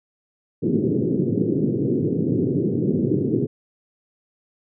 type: band-pass noise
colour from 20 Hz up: white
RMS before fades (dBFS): -21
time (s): 0.62-3.47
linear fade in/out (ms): 20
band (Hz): 110 to 410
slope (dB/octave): 48
effects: none